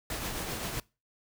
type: noise with tremolo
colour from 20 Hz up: pink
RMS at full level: -34 dBFS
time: 0.1-0.8 s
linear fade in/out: 2 ms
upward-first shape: triangle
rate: 7.7 Hz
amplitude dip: 40%
effects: noise-tail reverb RT60 0.3 s tail -24 dB re dry